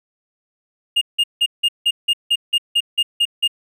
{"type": "tone bursts", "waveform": "triangle", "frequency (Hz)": 2834, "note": "F7", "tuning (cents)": 25, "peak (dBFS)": -11, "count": 12, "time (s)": [0.96, 3.478], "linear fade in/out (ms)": 10, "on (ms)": 54, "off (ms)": 170, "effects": []}